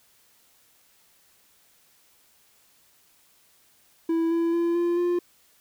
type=tone with pitch steps; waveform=triangle; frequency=329.6 / 334.8 / 340 / 345.4 / 350.8 Hz; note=E4 / E4 / F4 / F4 / F4; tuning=0 / +27 / -46 / -19 / +8 cents; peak=-19 dBFS; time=4.09-5.19 s; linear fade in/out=5 ms; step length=220 ms; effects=white hiss -61 dBFS RMS until 5.6 s